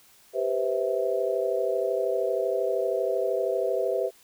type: chord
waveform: sine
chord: C major seventh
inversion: second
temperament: just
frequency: 392.4 / 490.5 / 523.3 / 654.1 Hz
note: G4 / B4 / C5 / E5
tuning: +2 / -12 / 0 / -14 cents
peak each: -29 dBFS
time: 0.33-4.11 s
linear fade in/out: 50 ms
effects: white hiss -57 dBFS RMS until 4.23 s